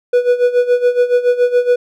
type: tone with tremolo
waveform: triangle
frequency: 490.1 Hz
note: B4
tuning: 13 cents flat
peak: -5 dBFS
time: 0.13-1.76 s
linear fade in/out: 5 ms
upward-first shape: sine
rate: 7.1 Hz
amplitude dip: 80%
effects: none